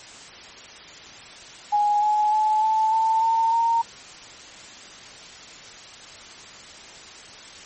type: tone with pitch steps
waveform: sine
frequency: 830.6 / 845.1 / 859.9 / 874.9 / 890.2 / 905.8 / 921.6 Hz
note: G#5 / G#5 / A5 / A5 / A5 / A#5 / A#5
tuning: 0 / +30 / -40 / -10 / +20 / -50 / -20 cents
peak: -17 dBFS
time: 1.72-3.82 s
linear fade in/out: 10 ms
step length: 300 ms
effects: white hiss -42 dBFS RMS until 7.65 s + MP3 32 kbps